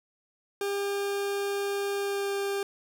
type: tone with pitch glide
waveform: 40% pulse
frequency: 400.8 to 398.3 Hz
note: G4 to G4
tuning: +38 to +28 cents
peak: -27 dBFS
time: 0.61-2.63 s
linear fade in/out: 2 ms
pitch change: -10 cents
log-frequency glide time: 1.96-2.33 s
effects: none